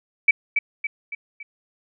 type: tone with echo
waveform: sine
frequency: 2300 Hz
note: D7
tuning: 37 cents flat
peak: -10 dBFS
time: 0.28-0.31 s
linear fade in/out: 5 ms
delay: 280 ms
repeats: 4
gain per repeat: -6 dB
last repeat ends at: 1.43 s
effects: none